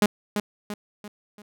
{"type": "tone with echo", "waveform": "sawtooth", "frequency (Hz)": 207.7, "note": "G#3", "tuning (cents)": 0, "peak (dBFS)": -12, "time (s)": [0.02, 0.06], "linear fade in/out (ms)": 2, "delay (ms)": 340, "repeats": 4, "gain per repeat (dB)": -7, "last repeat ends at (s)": 1.42, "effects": []}